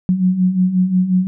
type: beating tone pair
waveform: sine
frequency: 180 / 185.6 Hz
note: F#3 / F#3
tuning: -47 / +6 cents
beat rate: 5.6 Hz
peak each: -19 / -13 dBFS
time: 0.09-1.27 s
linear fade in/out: 0 ms
effects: none